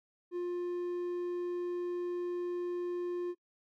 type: tone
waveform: triangle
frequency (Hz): 353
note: F4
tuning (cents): +19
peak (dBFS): -31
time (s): 0.31-3.35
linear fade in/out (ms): 50
effects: noise-tail reverb RT60 0.1 s tail -24 dB re dry